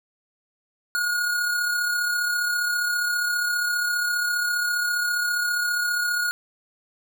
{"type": "tone with amplitude modulation", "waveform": "square", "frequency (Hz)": 1441, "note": "F#6", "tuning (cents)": -46, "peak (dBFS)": -21, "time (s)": [0.95, 6.31], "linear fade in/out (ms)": 0, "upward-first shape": "sine", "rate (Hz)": 34.9, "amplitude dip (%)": 35, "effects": []}